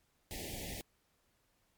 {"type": "band-stop noise", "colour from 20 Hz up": "pink", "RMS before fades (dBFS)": -43, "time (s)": [0.31, 0.81], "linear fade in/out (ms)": 0, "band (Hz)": [850, 1800], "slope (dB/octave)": 96, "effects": ["pink hiss -75 dBFS RMS until 1.77 s", "MP3 96 kbps"]}